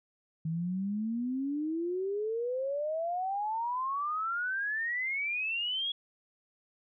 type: exponential sweep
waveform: sine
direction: up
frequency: 157.4 to 3361 Hz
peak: -30 dBFS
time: 0.45-5.92 s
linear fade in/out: 5 ms
effects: none